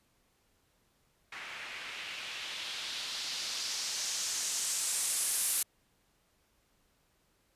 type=noise with low-pass filter sweep; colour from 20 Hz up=blue; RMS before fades=-36 dBFS; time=1.32-5.63 s; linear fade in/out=5 ms; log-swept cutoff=2000 to 11000 Hz; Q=1.8; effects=pink hiss -72 dBFS RMS until 7.55 s + resampled to 32000 Hz